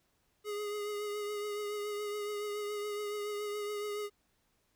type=tone with vibrato; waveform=square; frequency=415.3 Hz; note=G#4; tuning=in tune; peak=-36 dBFS; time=0.44-4.1 s; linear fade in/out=50 ms; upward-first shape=triangle; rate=7.1 Hz; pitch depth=29 cents each way; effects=pink hiss -75 dBFS RMS until 4.75 s